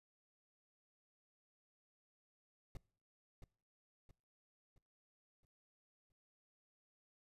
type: noise with echo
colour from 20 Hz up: brown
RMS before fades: -45 dBFS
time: 2.75-2.77 s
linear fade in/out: 2 ms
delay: 670 ms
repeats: 5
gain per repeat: -7 dB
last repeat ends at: 6.12 s
effects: noise-tail reverb RT60 0.5 s tail -23 dB re dry + resampled to 32000 Hz